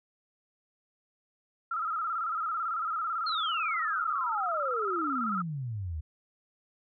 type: tone with vibrato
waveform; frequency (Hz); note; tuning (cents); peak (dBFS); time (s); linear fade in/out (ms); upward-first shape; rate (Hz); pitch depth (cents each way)
sine; 1311; E6; -10; -29; 1.71-5.42; 5; square; 18; 69
type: exponential sweep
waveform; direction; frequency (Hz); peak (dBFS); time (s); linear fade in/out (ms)
sine; down; 4322 to 73.42; -32; 3.26-6.01; 10
effects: none